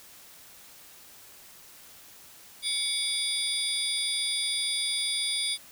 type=tone cluster; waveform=sine; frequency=2246 / 3463 / 3766 / 4860 / 9190 Hz; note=C#7 / A7 / A#7 / D#8 / D9; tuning=+22 / -28 / +17 / -42 / -39 cents; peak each=-36 / -30 / -35 / -32 / -32 dBFS; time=2.62-5.58 s; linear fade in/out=50 ms; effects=tanh soft clip ceiling -18 dBFS + white hiss -51 dBFS RMS until 5.71 s